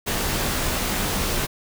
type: noise with comb filter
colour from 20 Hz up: pink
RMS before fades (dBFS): -24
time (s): 0.06-1.47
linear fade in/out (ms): 20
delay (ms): 18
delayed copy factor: -0.5
effects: none